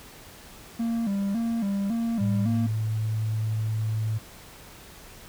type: tone with vibrato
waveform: triangle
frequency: 213.9 Hz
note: A3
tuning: 49 cents flat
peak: -22 dBFS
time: 0.79-2.67 s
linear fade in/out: 10 ms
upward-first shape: square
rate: 1.8 Hz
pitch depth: 130 cents each way
type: tone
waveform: sine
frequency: 109.4 Hz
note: A2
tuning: 9 cents flat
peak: -24 dBFS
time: 2.2-4.19 s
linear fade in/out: 20 ms
effects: pink hiss -47 dBFS RMS until 5.28 s